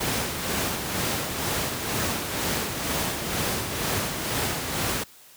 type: noise with tremolo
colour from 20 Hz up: pink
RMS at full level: -25 dBFS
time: 0-5.04 s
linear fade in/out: 10 ms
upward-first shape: sine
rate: 2.1 Hz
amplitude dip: 45%
effects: white hiss -51 dBFS RMS until 5.36 s + high-pass 80 Hz 12 dB/octave